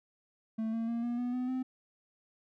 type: tone with pitch steps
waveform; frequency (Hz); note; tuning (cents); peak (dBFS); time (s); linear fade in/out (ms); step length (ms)
triangle; 221.9 / 227.5 / 233.2 / 239.1 / 245.1 / 251.2 / 257.6; A3 / A#3 / A#3 / A#3 / B3 / B3 / C4; +15 / -42 / +1 / +44 / -13 / +30 / -27; -29; 0.58-1.63; 10; 150
effects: none